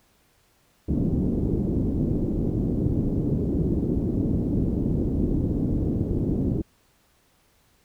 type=low-pass noise; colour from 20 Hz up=white; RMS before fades=-24 dBFS; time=0.88-6.62 s; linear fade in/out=10 ms; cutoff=320 Hz; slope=24 dB/octave; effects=pink hiss -63 dBFS RMS until 7.84 s